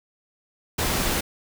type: noise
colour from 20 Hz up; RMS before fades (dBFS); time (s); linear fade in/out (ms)
pink; -24; 0.78-1.21; 10
effects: none